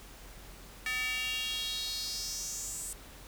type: tone with high-pass filter sweep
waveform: square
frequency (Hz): 253.1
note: B3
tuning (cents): +43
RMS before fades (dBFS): -36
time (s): 0.86-2.93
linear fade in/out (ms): 2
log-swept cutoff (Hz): 2000 to 8500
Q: 4.4
effects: added 45 Hz sine -51 dBFS peak until 3.27 s + pink hiss -52 dBFS RMS until 3.27 s